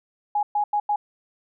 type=tone bursts at uneven times; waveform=sine; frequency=830.6 Hz; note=G#5; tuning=in tune; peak=-19 dBFS; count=4; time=0.35-0.43 / 0.55-0.64 / 0.73-0.8 / 0.89-0.96 s; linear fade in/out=5 ms; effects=none